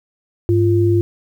sine tone pair together, 102.1 / 345.8 Hz, G#2 / F4, -29 / -17 cents, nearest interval octave + major sixth, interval 2112 cents, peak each -14 dBFS, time 0.49-1.01 s, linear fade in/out 0 ms, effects 8-bit

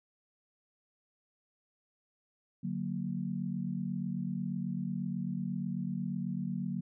sine chord, D augmented, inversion none, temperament equal, 146.83 / 185 / 233.1 Hz, D3 / F#3 / A#3, 0 / 0 / 0 cents, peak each -39 / -35 / -38 dBFS, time 2.63-6.81 s, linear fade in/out 10 ms, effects none

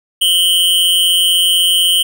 square tone pair together, 2960 / 3136 Hz, F#7 / G7, 0 / 0 cents, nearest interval minor second, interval 100 cents, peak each -13 dBFS, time 0.21-2.03 s, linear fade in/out 10 ms, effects none

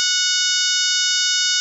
harmonic tone with a mistuned harmonic, 734 Hz, F#5, 14 cents flat, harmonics 2 / 3 / 4 / 5 / 6 / 7 / 8 / 9 / 10, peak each -25 / -32 / -24 / -23 / -26 / -22 / -26 / -25 / -31 dBFS, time 0-1.6 s, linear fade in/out 0 ms, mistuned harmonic 6, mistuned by +38 cents, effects none

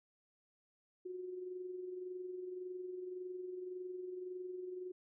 sine tone with amplitude modulation, 365.2 Hz, F#4, 23 cents flat, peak -40 dBFS, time 1.05-4.92 s, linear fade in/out 10 ms, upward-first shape sine, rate 21.8 Hz, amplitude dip 45%, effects none

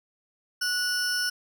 40% pulse tone pair together, 1469 / 5370 Hz, F#6 / E8, -13 / +31 cents, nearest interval octave + minor seventh, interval 2244 cents, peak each -27 dBFS, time 0.61-1.3 s, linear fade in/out 10 ms, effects none

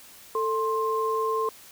sine tone pair together, 443.6 / 1055 Hz, A4 / C6, +14 / +14 cents, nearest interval octave + minor third, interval 1500 cents, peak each -26 dBFS, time 0.35-1.49 s, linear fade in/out 2 ms, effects white hiss -49 dBFS RMS until 1.71 s

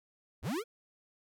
square linear sweep, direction up, 46.25 to 494.6 Hz, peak -33 dBFS, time 0.42-0.64 s, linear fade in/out 50 ms, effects none

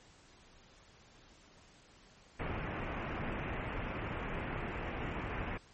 pink low-pass noise, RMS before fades -39 dBFS, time 2.39-5.58 s, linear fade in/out 10 ms, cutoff 2700 Hz, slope 48 dB/octave, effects pink hiss -61 dBFS RMS until 5.73 s + MP3 32 kbps

